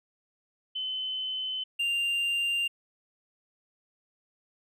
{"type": "tone pair in turn", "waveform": ["sine", "triangle"], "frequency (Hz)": [3044, 2789], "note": ["F#7", "F7"], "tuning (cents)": [48, -3], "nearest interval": "major second", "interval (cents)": 151, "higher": "first", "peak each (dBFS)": [-30, -24], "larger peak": "second", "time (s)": [[0.75, 1.64], [1.79, 2.68]], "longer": "neither", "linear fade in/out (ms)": 10, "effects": []}